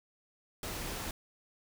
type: noise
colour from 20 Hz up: pink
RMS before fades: -39 dBFS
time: 0.63-1.11 s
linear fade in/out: 2 ms
effects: none